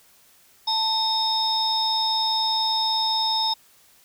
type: tone cluster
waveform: sine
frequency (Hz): 888 / 3695 / 5240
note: A5 / A#7 / E8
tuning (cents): +16 / -16 / -11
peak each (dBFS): -24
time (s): 0.67-3.54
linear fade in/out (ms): 10
effects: tanh soft clip ceiling -12 dBFS + white hiss -56 dBFS RMS until 4.04 s